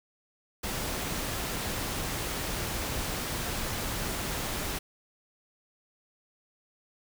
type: noise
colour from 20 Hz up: pink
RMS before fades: -33 dBFS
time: 0.63-4.79 s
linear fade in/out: 10 ms
effects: none